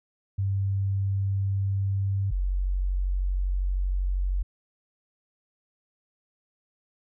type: tone pair in turn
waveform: sine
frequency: 98 / 46.36 Hz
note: G2 / F#1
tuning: 0 / +4 cents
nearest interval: octave + minor second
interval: 1296 cents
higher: first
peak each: -23 dBFS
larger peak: neither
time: 0.38-2.31 / 2.31-4.43 s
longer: second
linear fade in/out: 10 ms
effects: none